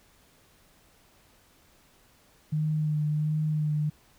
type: tone with vibrato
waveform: sine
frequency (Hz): 152.5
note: D#3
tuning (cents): -34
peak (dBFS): -24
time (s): 2.52-3.9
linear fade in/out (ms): 10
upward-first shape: sine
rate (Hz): 1.4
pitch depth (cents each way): 22
effects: pink hiss -61 dBFS RMS until 4.18 s